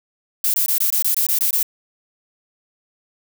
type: noise bursts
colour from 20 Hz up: violet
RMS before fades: -18 dBFS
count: 10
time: 0.44-1.629 s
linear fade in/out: 2 ms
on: 100 ms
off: 21 ms
effects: none